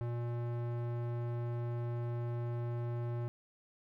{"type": "tone with low-pass filter", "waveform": "square", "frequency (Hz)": 119.2, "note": "A#2", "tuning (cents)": 39, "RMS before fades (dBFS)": -37, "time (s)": [0.01, 3.28], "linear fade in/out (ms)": 0, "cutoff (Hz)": 1200, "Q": 0.56, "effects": ["12-bit"]}